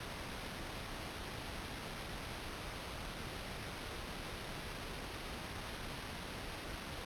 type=noise with sample-and-hold; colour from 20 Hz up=pink; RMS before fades=-45 dBFS; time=0-7.05 s; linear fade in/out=5 ms; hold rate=7350 Hz; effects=low-pass 12000 Hz 12 dB/octave